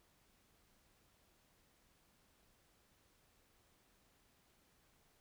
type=silence; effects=pink hiss -73 dBFS RMS until 5.2 s